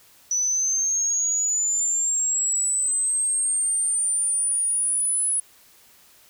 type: linear sweep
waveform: sine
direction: up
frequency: 5920 to 10210 Hz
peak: -20 dBFS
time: 0.31-5.4 s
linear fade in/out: 2 ms
effects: white hiss -54 dBFS RMS until 6.29 s